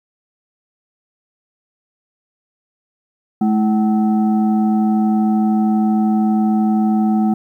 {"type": "tone with frequency modulation", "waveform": "sine", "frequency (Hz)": 214.6, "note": "A3", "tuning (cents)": -43, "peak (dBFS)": -12, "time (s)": [3.41, 7.34], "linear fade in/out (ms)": 5, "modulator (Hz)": 542, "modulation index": 0.58, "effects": ["9-bit"]}